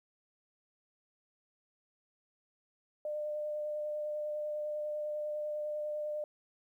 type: tone with vibrato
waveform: sine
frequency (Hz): 601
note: D5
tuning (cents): +40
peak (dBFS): -34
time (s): 3.05-6.24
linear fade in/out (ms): 2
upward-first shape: sine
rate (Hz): 10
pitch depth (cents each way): 11
effects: 12-bit